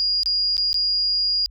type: tone with dropouts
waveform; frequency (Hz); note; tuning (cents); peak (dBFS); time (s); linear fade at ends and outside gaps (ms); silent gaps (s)
sine; 4853; D#8; -44; -18; 0-1.46; 0; 0.233-0.259 / 0.568-0.579 / 0.73-0.743
effects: added 50 Hz sine -43 dBFS peak until 1.5 s